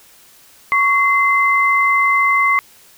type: tone pair together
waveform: sine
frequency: 1114 / 2066 Hz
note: C#6 / C7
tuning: +8 / -22 cents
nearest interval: major seventh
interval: 1070 cents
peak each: -14 dBFS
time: 0.72-2.59 s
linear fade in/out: 0 ms
effects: white hiss -47 dBFS RMS until 2.97 s